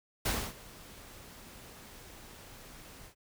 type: noise with ADSR envelope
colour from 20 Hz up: pink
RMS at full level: -30 dBFS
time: 0.25-3.15 s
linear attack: 9 ms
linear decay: 270 ms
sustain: -21 dB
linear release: 94 ms
effects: none